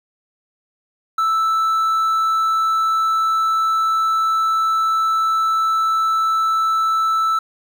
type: tone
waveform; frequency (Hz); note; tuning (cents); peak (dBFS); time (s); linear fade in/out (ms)
triangle; 1318.5; E6; 0; -13; 1.18-7.39; 5
effects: 8-bit